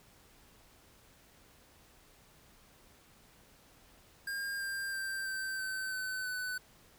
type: tone with pitch steps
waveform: square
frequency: 1609 / 1590.5 / 1572.3 / 1554.2 / 1536.3 / 1518.7 / 1501.3 Hz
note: G6 / G6 / G6 / G6 / G6 / F#6 / F#6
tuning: +45 / +25 / +5 / -15 / -35 / +45 / +25 cents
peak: -36 dBFS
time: 4.27-6.58 s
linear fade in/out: 5 ms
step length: 330 ms
effects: pink hiss -62 dBFS RMS until 6.98 s